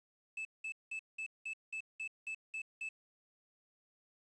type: tone bursts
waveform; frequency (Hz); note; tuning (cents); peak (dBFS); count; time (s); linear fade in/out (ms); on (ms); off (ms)
triangle; 2620; E7; -11; -37; 10; 0.37-2.89; 5; 81; 190
effects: resampled to 22050 Hz + 11-bit